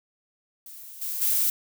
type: noise with level steps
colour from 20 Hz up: violet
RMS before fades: -43 / -31 / -23 dBFS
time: 0.66-1.5 s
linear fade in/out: 2 ms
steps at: 1.01 / 1.21 s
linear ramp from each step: 10 ms
effects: none